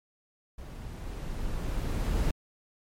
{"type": "noise with level ramp", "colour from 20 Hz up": "brown", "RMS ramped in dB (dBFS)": [-41, -26], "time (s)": [0.58, 2.31], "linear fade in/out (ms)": 5, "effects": ["MP3 64 kbps"]}